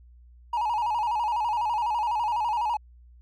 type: tone with vibrato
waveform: triangle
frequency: 900 Hz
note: A5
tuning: 39 cents sharp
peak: -21 dBFS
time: 0.53-2.77 s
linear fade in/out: 5 ms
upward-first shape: square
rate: 12 Hz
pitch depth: 96 cents each way
effects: tanh soft clip ceiling -17 dBFS + added 60 Hz sine -49 dBFS peak until 3.21 s